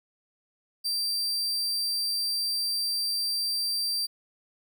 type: tone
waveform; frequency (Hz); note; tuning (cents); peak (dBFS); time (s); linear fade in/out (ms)
40% pulse; 4699; D8; 0; -25; 0.84-4.07; 20
effects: none